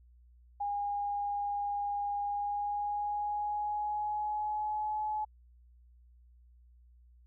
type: tone with pitch glide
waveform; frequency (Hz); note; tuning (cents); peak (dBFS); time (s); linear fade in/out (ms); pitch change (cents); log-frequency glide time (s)
sine; 815 to 852.6; G#5 to G#5; -33 to +45; -31; 0.6-5.25; 10; +78; 2.21-5
effects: added 60 Hz sine -57 dBFS peak until 7.26 s